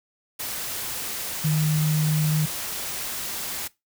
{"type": "tone in noise", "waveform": "sine", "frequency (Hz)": 154, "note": "D#3", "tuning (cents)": -17, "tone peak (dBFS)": -19, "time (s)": [1.44, 2.46], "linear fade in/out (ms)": 10, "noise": "white", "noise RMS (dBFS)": -31, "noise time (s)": [0.39, 3.68], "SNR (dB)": 9, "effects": ["noise-tail reverb RT60 0.2 s tail -20 dB re dry"]}